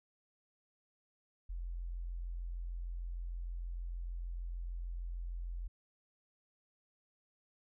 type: tone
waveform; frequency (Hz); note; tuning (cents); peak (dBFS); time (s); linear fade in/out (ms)
sine; 43.27; F1; -15; -38; 1.49-5.68; 10
effects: none